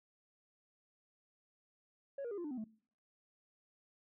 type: tone with pitch steps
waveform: sine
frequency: 554.4 / 474.3 / 405.8 / 347.2 / 297.1 / 254.2 / 217.5 Hz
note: C#5 / A#4 / G#4 / F4 / D4 / C4 / A3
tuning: 0 / +30 / -40 / -10 / +20 / -50 / -20 cents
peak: -37 dBFS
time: 2.18-2.642 s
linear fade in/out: 5 ms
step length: 66 ms
effects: noise-tail reverb RT60 0.5 s tail -24 dB re dry + tanh soft clip ceiling -38 dBFS